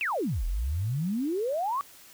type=exponential two-way sweep; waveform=sine; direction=down then up; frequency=2794 to 38.89 to 1167 Hz; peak=-26 dBFS; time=0.01-1.81 s; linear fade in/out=0 ms; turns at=0.45 s; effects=white hiss -52 dBFS RMS until 2.13 s